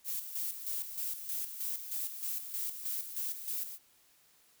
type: noise with tremolo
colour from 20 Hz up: violet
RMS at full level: -36 dBFS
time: 0.04-3.79 s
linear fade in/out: 50 ms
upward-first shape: square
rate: 3.2 Hz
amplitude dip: 60%
effects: white hiss -66 dBFS RMS until 4.6 s